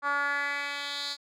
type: tone with band-pass filter sweep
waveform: 10% pulse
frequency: 285.2 Hz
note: C#4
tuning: 49 cents sharp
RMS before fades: -31 dBFS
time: 0.02-1.17 s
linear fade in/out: 50 ms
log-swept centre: 1200 to 4500 Hz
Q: 3
effects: none